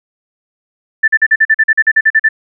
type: tone bursts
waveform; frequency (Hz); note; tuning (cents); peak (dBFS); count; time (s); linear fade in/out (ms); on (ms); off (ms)
sine; 1767; A6; +7; -5; 14; 1.03-2.289; 10; 50; 43
effects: none